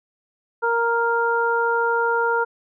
harmonic tone, 466.2 Hz, A#4, in tune, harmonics 1 / 2 / 3, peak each -22 / -22 / -22 dBFS, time 0.62-2.45 s, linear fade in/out 20 ms, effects none

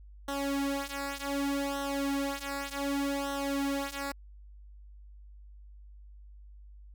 sawtooth tone with flanger, 279.1 Hz, C#4, 12 cents sharp, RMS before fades -33 dBFS, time 0.28-4.12 s, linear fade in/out 5 ms, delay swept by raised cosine 0.42 to 3.92 ms, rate 0.66 Hz, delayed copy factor -0.9, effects added 50 Hz sine -48 dBFS peak until 6.94 s

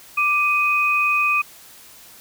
sine tone pair together, 1180.8 / 2502 Hz, D6 / D#7, +9 / +9 cents, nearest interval octave + minor second, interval 1300 cents, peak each -21 / -17 dBFS, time 0.17-1.42 s, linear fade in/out 10 ms, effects white hiss -45 dBFS RMS until 2.2 s

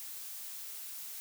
blue noise, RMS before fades -44 dBFS, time 0-1.2 s, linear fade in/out 0 ms, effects none

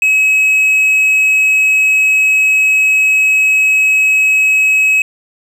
triangle tone, 2560 Hz, D#7, 49 cents sharp, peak -6 dBFS, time 0.02-5.02 s, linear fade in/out 2 ms, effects none

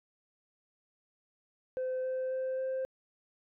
sine tone with pitch steps, 514 / 517.3 / 520.6 / 523.9 Hz, C5 / C5 / C5 / C5, -31 / -20 / -9 / +2 cents, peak -29 dBFS, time 1.77-2.85 s, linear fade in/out 0 ms, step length 270 ms, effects tanh soft clip ceiling -30 dBFS

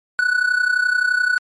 triangle tone with amplitude modulation, 1480 Hz, F#6, in tune, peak -10 dBFS, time 0.19-1.38 s, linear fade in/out 0 ms, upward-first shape sine, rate 31.6 Hz, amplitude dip 75%, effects MP3 48 kbps

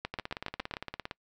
two click trains, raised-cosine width 0.3 ms, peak -20 / -17 dBFS, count 18 / 6, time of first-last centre 0.14-1.111 / 0.05-0.739 s, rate 17.5 / 7.26 Hz, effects noise-tail reverb RT60 0.1 s tail -26 dB re dry

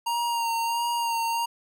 square tone with vibrato, 932.3 Hz, A#5, in tune, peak -25 dBFS, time 0.06-1.46 s, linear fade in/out 10 ms, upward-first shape sine, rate 1.5 Hz, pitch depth 27 cents each way, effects none

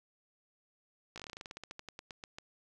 slowing click train, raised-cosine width 0.2 ms, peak -27 dBFS, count 21, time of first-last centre 1.16-2.385 s, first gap 17 ms, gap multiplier 1.12, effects none

